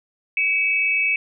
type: tone pair together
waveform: sine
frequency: 2267 / 2605 Hz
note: C#7 / E7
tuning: +38 / -21 cents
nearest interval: major second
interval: 241 cents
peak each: -20 dBFS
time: 0.37-1.16 s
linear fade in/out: 2 ms
effects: none